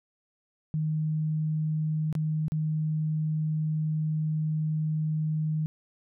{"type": "tone with dropouts", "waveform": "sine", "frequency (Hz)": 155.3, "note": "D#3", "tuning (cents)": -3, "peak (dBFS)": -25, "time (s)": [0.74, 5.66], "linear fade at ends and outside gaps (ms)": 0, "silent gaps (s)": [[2.127, 2.152], [2.482, 2.52]], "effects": []}